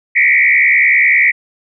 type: tone with frequency modulation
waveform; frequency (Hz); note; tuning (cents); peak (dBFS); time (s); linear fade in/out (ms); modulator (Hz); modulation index
sine; 2123; C7; +25; -7; 0.15-1.32; 20; 70; 3.2
effects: none